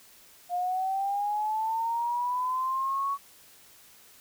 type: linear sweep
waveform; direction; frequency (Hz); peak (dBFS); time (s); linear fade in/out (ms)
sine; up; 703 to 1123; -26; 0.49-3.18; 50
effects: white hiss -55 dBFS RMS until 4.2 s